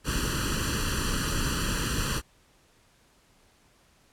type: noise with comb filter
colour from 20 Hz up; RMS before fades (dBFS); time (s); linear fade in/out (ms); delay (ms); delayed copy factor
pink; -28; 0.04-2.22; 50; 0.68; +1
effects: pink hiss -62 dBFS RMS until 4.12 s + low-pass 11000 Hz 12 dB/octave